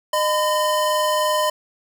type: tone pair together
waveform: square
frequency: 611 / 1010.7 Hz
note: D#5 / B5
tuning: -32 / +40 cents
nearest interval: major sixth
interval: 872 cents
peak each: -21 dBFS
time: 0.13-1.5 s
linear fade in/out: 5 ms
effects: none